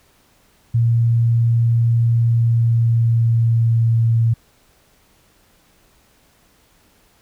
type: tone with pitch glide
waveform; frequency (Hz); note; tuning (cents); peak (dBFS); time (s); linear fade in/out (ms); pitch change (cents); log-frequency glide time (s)
sine; 116.54 to 114.74; A#2 to A#2; 0 to -27; -12; 0.74-4.34; 10; -27; 2.22-3.92
effects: pink hiss -56 dBFS RMS until 7.21 s